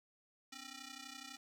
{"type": "ring-modulated tone", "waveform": "5% pulse", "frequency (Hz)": 536, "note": "C5", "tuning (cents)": 42, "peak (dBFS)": -34, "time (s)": [0.52, 1.37], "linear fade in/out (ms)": 5, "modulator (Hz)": 820, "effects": ["low-pass 12000 Hz 12 dB/octave", "11-bit"]}